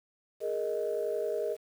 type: chord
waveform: sine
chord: Ab suspended second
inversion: none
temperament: equal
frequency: 415.3 / 466.2 / 622.3 Hz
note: Ab4 / Bb4 / Eb5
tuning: 0 / 0 / 0 cents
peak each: -33 dBFS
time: 0.4-1.57 s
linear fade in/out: 50 ms
effects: tanh soft clip ceiling -21 dBFS + 9-bit